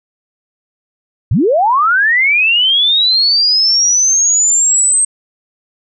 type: linear sweep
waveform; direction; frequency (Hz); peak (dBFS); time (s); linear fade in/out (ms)
sine; up; 76 to 8372; -8; 1.31-5.05; 5
effects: none